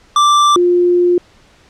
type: tone pair in turn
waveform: square / sine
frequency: 1174.7 / 353.3 Hz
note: D6 / F4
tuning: 0 / +20 cents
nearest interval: octave + major sixth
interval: 2080 cents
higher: first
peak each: -8 dBFS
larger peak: neither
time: 0.16-0.56 / 0.56-1.18 s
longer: second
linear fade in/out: 2 ms
effects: pink hiss -48 dBFS RMS until 1.69 s + low-pass 6000 Hz 12 dB/octave